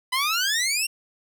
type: exponential sweep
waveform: 15% pulse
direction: up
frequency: 992 to 2799 Hz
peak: -15 dBFS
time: 0.12-0.87 s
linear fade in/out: 10 ms
effects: none